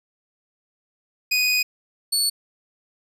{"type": "tone pair in turn", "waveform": "25% pulse", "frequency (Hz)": [2489, 4435], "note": ["D#7", "C#8"], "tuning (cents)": [0, 0], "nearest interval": "minor seventh", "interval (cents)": 1000, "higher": "second", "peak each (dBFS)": -14, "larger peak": "neither", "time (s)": [[1.31, 1.63], [2.12, 2.3]], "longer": "first", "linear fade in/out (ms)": 10, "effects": []}